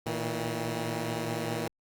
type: tone cluster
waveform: 10% pulse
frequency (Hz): 115.3 / 120.1 / 160.3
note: A#2 / B2 / E3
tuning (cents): -19 / -48 / -48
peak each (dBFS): -25 / -34 / -26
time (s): 0.06-1.68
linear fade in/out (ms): 5
effects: Opus 48 kbps